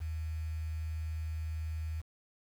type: tone with quantisation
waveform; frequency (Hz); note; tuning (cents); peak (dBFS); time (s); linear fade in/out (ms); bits
sine; 79.3; D#2; +33; -34; 0-2.02; 20; 9
effects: none